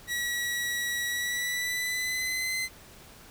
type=tone with pitch glide; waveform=sawtooth; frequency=1927 to 2053 Hz; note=B6 to C7; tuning=-43 to -33 cents; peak=-25 dBFS; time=0.07-2.69 s; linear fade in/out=50 ms; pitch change=+110 cents; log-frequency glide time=1.08-2.55 s; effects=pink hiss -51 dBFS RMS until 3.3 s